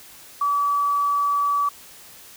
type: tone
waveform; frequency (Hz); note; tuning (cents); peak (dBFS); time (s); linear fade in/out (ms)
sine; 1147; D6; -41; -18; 0.41-1.69; 5
effects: white hiss -45 dBFS RMS until 2.36 s